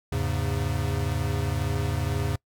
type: tone cluster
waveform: square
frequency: 81 / 103 / 135.8 Hz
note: E2 / G#2 / C#3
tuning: -30 / -14 / -35 cents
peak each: -30 dBFS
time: 0.12-2.36 s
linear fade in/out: 5 ms
effects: noise-tail reverb RT60 0.1 s tail -24 dB re dry